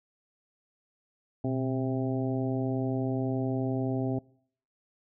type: harmonic tone with a mistuned harmonic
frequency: 131.7 Hz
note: C3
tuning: 12 cents sharp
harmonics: 1 / 2 / 3 / 4 / 5 / 6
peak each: -31 / -30 / -36 / -42 / -37 / -43 dBFS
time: 1.44-4.19 s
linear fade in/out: 5 ms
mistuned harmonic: 1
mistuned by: -100 cents
effects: noise-tail reverb RT60 0.6 s tail -24 dB re dry